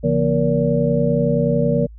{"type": "tone cluster", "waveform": "sine", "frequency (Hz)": [140.1, 170.7, 238.6, 470.5, 574], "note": ["C#3", "F3", "A#3", "A#4", "D5"], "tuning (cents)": [19, -39, 41, 16, -40], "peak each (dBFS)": -21, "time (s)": [0.03, 1.87], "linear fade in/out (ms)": 20, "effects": ["added 55 Hz sine -36 dBFS peak until 1.98 s"]}